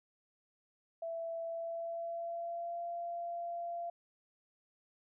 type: tone with pitch glide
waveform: sine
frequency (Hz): 664 to 687.4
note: E5 to F5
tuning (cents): +12 to -28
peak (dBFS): -37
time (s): 1.02-3.9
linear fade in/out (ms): 5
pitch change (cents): +60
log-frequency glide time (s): 1.43-2.81
effects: none